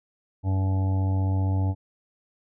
harmonic tone, 95.3 Hz, G2, 48 cents flat, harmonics 1 / 2 / 3 / 5 / 6 / 7 / 8 / 9, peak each -21 / -37 / -33 / -44 / -46 / -42 / -46 / -40 dBFS, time 0.43-1.75 s, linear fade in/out 50 ms, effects none

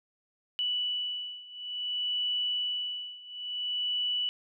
sine beating tone pair, 2960 / 2960.57 Hz, F#7 / F#7, 0 / 0 cents, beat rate 0.57 Hz, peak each -34 / -32 dBFS, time 0.59-4.29 s, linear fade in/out 0 ms, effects none

